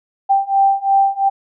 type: beating tone pair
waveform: sine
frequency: 784 / 786.9 Hz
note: G5 / G5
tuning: 0 / +6 cents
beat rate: 2.9 Hz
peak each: -15 / -14 dBFS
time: 0.29-1.3 s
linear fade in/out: 20 ms
effects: none